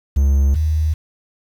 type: tone pair in turn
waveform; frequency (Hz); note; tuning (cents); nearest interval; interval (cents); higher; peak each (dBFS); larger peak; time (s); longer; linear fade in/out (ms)
triangle / sine; 69.3 / 77.79; C#2 / D#2; 0 / 0; major second; 200; second; -9 / -14; first; 0.16-0.55 / 0.55-0.94; neither; 10
effects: 7-bit